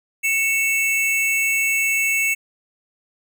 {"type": "tone pair together", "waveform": "square", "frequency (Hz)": [2217, 2664], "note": ["C#7", "E7"], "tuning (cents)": [0, 18], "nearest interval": "minor third", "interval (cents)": 318, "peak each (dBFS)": -21, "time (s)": [0.23, 2.35], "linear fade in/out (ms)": 20, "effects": []}